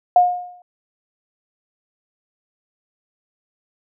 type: tone with exponential decay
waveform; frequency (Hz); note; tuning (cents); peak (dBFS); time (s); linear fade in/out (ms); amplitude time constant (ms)
sine; 716; F5; +43; -6; 0.16-0.62; 2; 99
effects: none